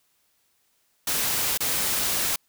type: noise with dropouts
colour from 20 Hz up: white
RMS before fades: -25 dBFS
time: 1.07-2.36 s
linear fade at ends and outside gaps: 5 ms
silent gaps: 1.576-1.604 s
effects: white hiss -68 dBFS RMS until 2.48 s